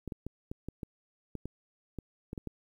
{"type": "clicks", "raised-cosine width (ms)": 3, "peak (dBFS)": -25, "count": 12, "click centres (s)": [0.077, 0.122, 0.266, 0.515, 0.686, 0.832, 1.353, 1.456, 1.987, 2.331, 2.378, 2.473], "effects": ["10-bit"]}